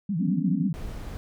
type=tone with vibrato; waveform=sine; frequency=180.7 Hz; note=F#3; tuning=41 cents flat; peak=-24 dBFS; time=0.09-0.73 s; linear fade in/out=5 ms; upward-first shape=triangle; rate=9.2 Hz; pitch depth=300 cents each way
type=chord; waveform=sine; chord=F# suspended fourth; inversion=none; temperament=just; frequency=185 / 246.7 / 277.5 Hz; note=F#3 / B3 / C#4; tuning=0 / -2 / +2 cents; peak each=-28 / -30 / -30 dBFS; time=0.19-0.69 s; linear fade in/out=20 ms
type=noise; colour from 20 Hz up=brown; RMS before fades=-35 dBFS; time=0.74-1.17 s; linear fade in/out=0 ms
effects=none